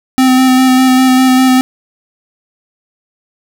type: tone with vibrato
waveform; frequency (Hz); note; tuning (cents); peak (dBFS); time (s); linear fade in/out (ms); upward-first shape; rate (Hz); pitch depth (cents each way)
square; 258.2; C4; -23; -6; 0.18-1.61; 0; square; 5; 13
effects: none